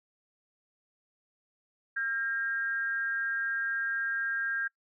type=tone with amplitude modulation; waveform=sine; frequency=1608 Hz; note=G6; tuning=44 cents sharp; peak=-26 dBFS; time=1.96-4.68 s; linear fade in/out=10 ms; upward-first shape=sine; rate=244 Hz; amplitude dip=60%; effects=noise-tail reverb RT60 0.1 s tail -23 dB re dry